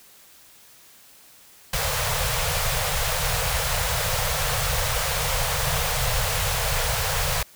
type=band-stop noise; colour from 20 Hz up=pink; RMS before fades=-24 dBFS; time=1.73-7.43 s; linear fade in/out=5 ms; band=160 to 450 Hz; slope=96 dB/octave; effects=white hiss -51 dBFS RMS until 7.55 s